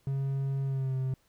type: tone with pitch glide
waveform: triangle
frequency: 136.5 to 131.17 Hz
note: C#3 to C3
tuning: -26 to +5 cents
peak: -26 dBFS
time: 0.07-1.14 s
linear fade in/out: 2 ms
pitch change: -69 cents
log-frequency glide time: 0.64-0.95 s
effects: pink hiss -69 dBFS RMS until 1.28 s